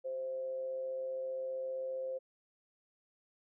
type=tone with amplitude modulation; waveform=sine; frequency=523.3 Hz; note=C5; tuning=in tune; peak=-34 dBFS; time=0.04-2.19 s; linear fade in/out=20 ms; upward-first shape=sine; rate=139 Hz; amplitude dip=35%; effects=none